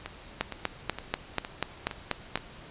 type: two click trains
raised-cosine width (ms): 0.3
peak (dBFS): -10 / -19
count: 9 / 6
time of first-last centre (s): 0.41-2.356 / 0.06-2.375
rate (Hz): 4.11 / 2.16
effects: pink hiss -48 dBFS RMS until 2.7 s + resampled to 8000 Hz